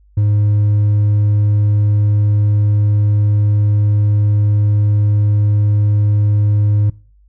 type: tone with hard clipping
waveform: sine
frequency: 103.83 Hz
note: G#2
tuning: in tune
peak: -11 dBFS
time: 0.17-6.9 s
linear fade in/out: 5 ms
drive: 2 dB
effects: noise-tail reverb RT60 0.4 s tail -23 dB re dry + added 50 Hz sine -46 dBFS peak until 7.28 s